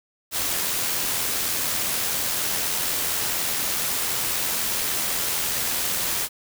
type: noise with amplitude modulation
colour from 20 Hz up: white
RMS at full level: -24 dBFS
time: 0.31-6.29 s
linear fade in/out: 50 ms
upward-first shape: sine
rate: 84.1 Hz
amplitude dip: 25%
effects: none